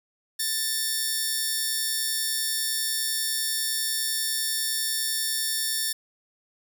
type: tone cluster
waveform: 10% pulse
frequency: 1770 / 3667 / 4460 / 5440 Hz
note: A6 / A#7 / C#8 / F8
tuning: +10 / -29 / +10 / -46 cents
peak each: -22 / -27 / -25 / -23 dBFS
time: 0.39-5.93 s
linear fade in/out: 10 ms
effects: 9-bit